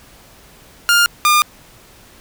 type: tone pair in turn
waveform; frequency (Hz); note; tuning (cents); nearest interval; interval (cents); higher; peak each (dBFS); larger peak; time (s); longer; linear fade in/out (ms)
sawtooth; 1407 / 1208.1; F6 / D6; +12 / +49; minor third; 263; first; -6; neither; 0.89-1.06 / 1.25-1.42; neither; 0
effects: pink hiss -45 dBFS RMS until 2.2 s